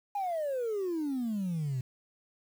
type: exponential sweep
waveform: sine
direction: down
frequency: 830 to 123.47 Hz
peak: -28 dBFS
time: 0.15-1.81 s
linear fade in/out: 5 ms
effects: tanh soft clip ceiling -28 dBFS + 9-bit